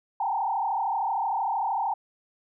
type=tone with frequency modulation; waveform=sine; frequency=852 Hz; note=G#5; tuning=44 cents sharp; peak=-24 dBFS; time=0.2-1.94 s; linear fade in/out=5 ms; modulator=33.1 Hz; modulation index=2.7; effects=none